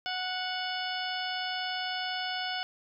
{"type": "harmonic tone with a mistuned harmonic", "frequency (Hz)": 738, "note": "F#5", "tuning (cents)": -5, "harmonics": [1, 2, 3, 4, 5, 6, 7], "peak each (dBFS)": [-36, -37, -42, -37, -43, -42, -42], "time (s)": [0.06, 2.63], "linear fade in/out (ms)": 0, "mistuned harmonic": 5, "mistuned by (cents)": -94, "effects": []}